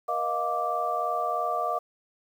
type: tone cluster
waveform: sine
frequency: 475.7 / 624 / 707 / 1171 Hz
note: A#4 / D#5 / F5 / D6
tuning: +35 / +5 / +21 / -5 cents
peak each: -36 / -32 / -29 / -29 dBFS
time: 0.08-1.79 s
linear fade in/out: 10 ms
effects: 9-bit